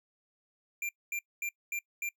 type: tone bursts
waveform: square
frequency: 2378 Hz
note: D7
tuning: 21 cents sharp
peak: -33 dBFS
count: 5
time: 0.82-2.09 s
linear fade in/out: 2 ms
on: 70 ms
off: 230 ms
effects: noise-tail reverb RT60 0.1 s tail -24 dB re dry